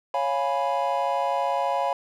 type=chord; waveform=triangle; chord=C# dominant seventh; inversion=none; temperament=equal; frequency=554.4 / 698.5 / 830.6 / 987.8 Hz; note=C#5 / E#5 / G#5 / B5; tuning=0 / 0 / 0 / 0 cents; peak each=-26 dBFS; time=0.14-1.93 s; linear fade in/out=2 ms; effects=none